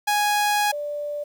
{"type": "tone pair in turn", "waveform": ["sawtooth", "sine"], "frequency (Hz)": [830, 586.9], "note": ["G#5", "D5"], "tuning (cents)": [-1, -1], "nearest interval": "tritone", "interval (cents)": 600, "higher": "first", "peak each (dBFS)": [-15, -26], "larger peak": "first", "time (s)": [[0.07, 0.72], [0.72, 1.24]], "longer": "first", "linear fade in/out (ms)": 10, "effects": ["9-bit"]}